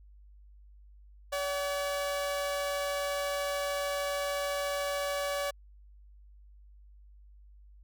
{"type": "tone pair together", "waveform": "sawtooth", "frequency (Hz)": [571, 756.8], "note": ["D5", "F#5"], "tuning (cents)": [-49, 39], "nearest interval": "perfect fourth", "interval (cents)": 488, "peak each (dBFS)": [-27, -37], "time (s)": [1.32, 5.51], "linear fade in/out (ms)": 10, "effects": ["added 50 Hz sine -52 dBFS peak until 7.83 s"]}